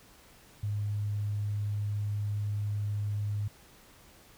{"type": "tone", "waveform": "sine", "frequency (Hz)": 103.5, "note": "G#2", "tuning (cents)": -5, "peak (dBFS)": -29, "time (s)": [0.63, 3.48], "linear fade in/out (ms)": 5, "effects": ["pink hiss -57 dBFS RMS until 4.37 s"]}